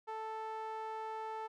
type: tone with band-pass filter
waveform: sawtooth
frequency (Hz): 440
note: A4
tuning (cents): 0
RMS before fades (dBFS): -42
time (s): 0.07-1.48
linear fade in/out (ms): 20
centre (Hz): 890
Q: 2.1
effects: none